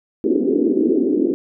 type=band-pass noise; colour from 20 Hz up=white; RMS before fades=-17 dBFS; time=0.24-1.34 s; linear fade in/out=0 ms; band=240 to 400 Hz; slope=48 dB/octave; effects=none